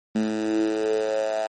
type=tone with high-pass filter sweep; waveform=10% pulse; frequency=108.6 Hz; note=A2; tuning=22 cents flat; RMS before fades=-24 dBFS; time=0.15-1.47 s; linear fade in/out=5 ms; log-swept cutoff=220 to 700 Hz; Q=6.8; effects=MP3 32 kbps